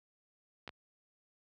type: clicks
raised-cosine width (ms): 0.3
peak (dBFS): -27 / -28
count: 2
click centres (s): 0.677 / 0.692
effects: high-pass 60 Hz 12 dB/octave